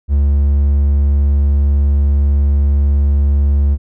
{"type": "tone", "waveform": "triangle", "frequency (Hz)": 70.9, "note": "C#2", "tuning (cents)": 40, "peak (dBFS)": -7, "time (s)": [0.08, 3.78], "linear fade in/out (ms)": 50, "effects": []}